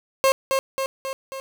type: tone with echo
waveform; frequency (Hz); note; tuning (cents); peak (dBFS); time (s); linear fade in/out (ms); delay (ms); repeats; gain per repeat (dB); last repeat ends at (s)
30% pulse; 536; C5; +42; -12; 0.24-0.32; 0; 270; 4; -4; 1.4
effects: none